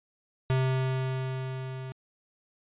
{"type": "tone with level ramp", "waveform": "square", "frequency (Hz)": 130.81, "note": "C3", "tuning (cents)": 0, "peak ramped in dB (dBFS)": [-23, -37], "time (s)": [0.5, 1.92], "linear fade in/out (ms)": 0, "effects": ["resampled to 8000 Hz"]}